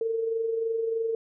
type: tone with amplitude modulation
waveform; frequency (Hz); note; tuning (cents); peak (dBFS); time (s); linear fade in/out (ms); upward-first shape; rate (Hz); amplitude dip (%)
sine; 453; A#4; -50; -23; 0.01-1.15; 2; sine; 23.2; 45
effects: none